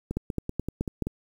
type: two click trains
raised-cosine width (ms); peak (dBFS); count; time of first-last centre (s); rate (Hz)
3; -14 / -17; 5 / 6; 0.17-1.023 / 0.11-1.07; 4.69 / 5.21
effects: 8-bit